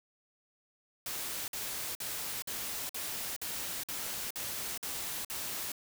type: noise bursts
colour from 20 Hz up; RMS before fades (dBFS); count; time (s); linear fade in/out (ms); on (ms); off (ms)
white; -38; 10; 1.06-5.719; 2; 420; 51
effects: none